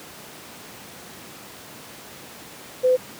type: tone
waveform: sine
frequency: 508 Hz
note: B4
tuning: 49 cents sharp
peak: -14 dBFS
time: 2.83-2.97 s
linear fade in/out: 20 ms
effects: pink hiss -41 dBFS RMS until 3.19 s + high-pass 150 Hz 12 dB/octave